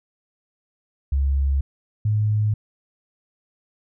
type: tone pair in turn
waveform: sine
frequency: 68.8 / 106.39 Hz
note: C#2 / G#2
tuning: -12 / +42 cents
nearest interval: minor sixth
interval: 754 cents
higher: second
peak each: -17 dBFS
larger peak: neither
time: 1.12-1.61 / 2.05-2.54 s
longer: neither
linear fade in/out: 5 ms
effects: none